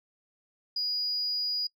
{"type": "tone", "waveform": "sine", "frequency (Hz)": 4900, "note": "D#8", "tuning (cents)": -27, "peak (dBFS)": -27, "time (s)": [0.76, 1.67], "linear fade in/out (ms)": 5, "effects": ["noise-tail reverb RT60 0.1 s tail -23 dB re dry", "tanh soft clip ceiling -23 dBFS"]}